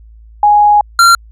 sine / square tone pair in turn, 830.6 / 1376.1 Hz, G#5 / F6, 0 / -26 cents, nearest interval major sixth, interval 874 cents, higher second, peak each -4 dBFS, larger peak neither, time 0.43-0.81 / 0.99-1.15 s, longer first, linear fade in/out 2 ms, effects added 55 Hz sine -35 dBFS peak until 1.31 s + low-pass 11000 Hz 12 dB/octave

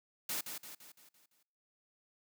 white noise with echo, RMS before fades -37 dBFS, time 0.29-0.41 s, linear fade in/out 5 ms, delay 170 ms, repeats 6, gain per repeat -6 dB, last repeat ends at 1.43 s, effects noise-tail reverb RT60 0.8 s tail -25 dB re dry + high-pass 150 Hz 12 dB/octave

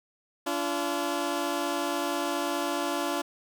15% pulse tone pair together, 287.8 / 342.3 Hz, D4 / F4, -35 / -35 cents, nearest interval minor third, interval 300 cents, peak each -24 dBFS, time 0.46-3.22 s, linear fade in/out 10 ms, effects none

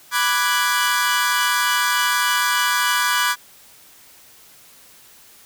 sawtooth chord, G# half-diminished seventh, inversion first, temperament equal, 987.8 / 1174.7 / 1480 / 1661.2 Hz, B5 / D6 / F#6 / G#6, 0 / 0 / 0 / 0 cents, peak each -19 dBFS, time 0.11-3.36 s, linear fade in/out 50 ms, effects white hiss -48 dBFS RMS until 5.45 s

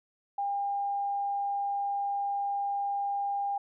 sine tone, 803 Hz, G5, 41 cents sharp, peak -28 dBFS, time 0.38-3.58 s, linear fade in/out 5 ms, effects none

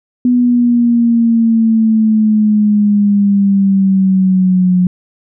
sine exponential sweep, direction down, 247.5 to 180 Hz, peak -7 dBFS, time 0.25-4.87 s, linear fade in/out 2 ms, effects none

